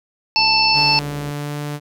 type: harmonic tone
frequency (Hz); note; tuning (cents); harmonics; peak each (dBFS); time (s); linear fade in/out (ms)
883; A5; +6; 1 / 3 / 5 / 6; -18 / -18 / -18 / -18; 0.36-0.99; 0
type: click train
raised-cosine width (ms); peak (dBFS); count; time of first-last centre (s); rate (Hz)
2; -24; 63; 0.39-1.304; 67.8
type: tone with pitch glide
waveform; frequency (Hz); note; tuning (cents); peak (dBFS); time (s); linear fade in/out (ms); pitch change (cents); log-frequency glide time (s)
sawtooth; 145.4 to 146.92; D3 to D3; -17 to +1; -20; 0.73-1.8; 50; +18; 1.33-1.59
effects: none